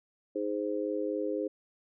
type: chord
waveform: sine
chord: Ab major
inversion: second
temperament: just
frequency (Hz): 311.5 / 415.3 / 519.1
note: Eb4 / Ab4 / C5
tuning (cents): +2 / 0 / -14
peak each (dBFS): -34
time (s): 0.35-1.48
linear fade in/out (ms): 10
effects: none